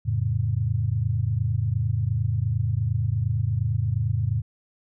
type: chord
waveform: sine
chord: F augmented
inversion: none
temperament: equal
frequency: 87.31 / 110 / 138.59 Hz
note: F2 / A2 / C#3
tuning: 0 / 0 / 0 cents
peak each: -28 / -23 / -28 dBFS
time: 0.05-4.42 s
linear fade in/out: 20 ms
effects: none